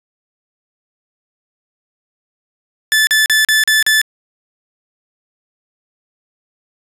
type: tone bursts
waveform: sawtooth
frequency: 1745 Hz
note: A6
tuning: 15 cents flat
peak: -6 dBFS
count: 6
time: 2.92-4.015 s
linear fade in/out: 0 ms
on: 150 ms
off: 39 ms
effects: resampled to 32000 Hz